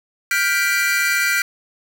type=chord; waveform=45% pulse; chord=G dominant seventh; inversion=third; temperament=equal with one note detuned; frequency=1413.1 / 1568 / 1975.5 / 2349 Hz; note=F6 / G6 / B6 / D7; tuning=+20 / 0 / 0 / 0 cents; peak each=-22 dBFS; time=0.31-1.42 s; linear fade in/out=2 ms; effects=none